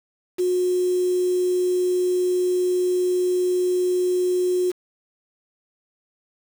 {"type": "tone with quantisation", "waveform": "sine", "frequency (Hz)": 362.5, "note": "F#4", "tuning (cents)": -35, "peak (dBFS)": -18, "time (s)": [0.38, 4.72], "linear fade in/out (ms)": 20, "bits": 6, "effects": []}